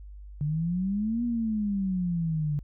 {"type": "exponential two-way sweep", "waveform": "sine", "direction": "up then down", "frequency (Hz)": [144.4, 241.9, 144.4], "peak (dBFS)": -25, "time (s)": [0.41, 2.59], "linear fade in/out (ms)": 0, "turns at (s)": 1.24, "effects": ["added 50 Hz sine -41 dBFS peak until 2.63 s"]}